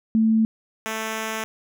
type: tone pair in turn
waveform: sine / 5% pulse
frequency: 221.7 / 220.4 Hz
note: A3 / A3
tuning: +13 / +3 cents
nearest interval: unison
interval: 10 cents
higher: first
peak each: -15 dBFS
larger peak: neither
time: 0.15-0.45 / 0.86-1.44 s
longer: second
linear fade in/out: 0 ms
effects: none